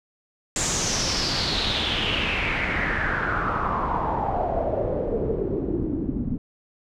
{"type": "noise with low-pass filter sweep", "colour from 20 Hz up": "pink", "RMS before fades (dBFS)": -25, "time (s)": [0.56, 6.38], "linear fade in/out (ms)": 2, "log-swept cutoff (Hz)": [7500, 230], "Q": 5.3, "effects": []}